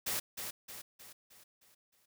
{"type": "noise with echo", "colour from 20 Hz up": "white", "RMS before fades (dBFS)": -35, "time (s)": [0.06, 0.2], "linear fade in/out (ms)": 10, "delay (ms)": 310, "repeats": 6, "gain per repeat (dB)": -6, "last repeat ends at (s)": 2.06, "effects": []}